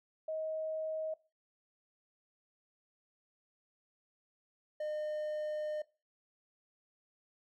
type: tone pair in turn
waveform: sine / triangle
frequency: 631 / 608 Hz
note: D#5 / D#5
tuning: +24 / -40 cents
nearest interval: minor second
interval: 64 cents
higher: first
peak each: -35 / -33 dBFS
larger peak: second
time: 0.28-1.14 / 4.8-5.82 s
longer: second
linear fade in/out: 5 ms
effects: noise-tail reverb RT60 0.3 s tail -20 dB re dry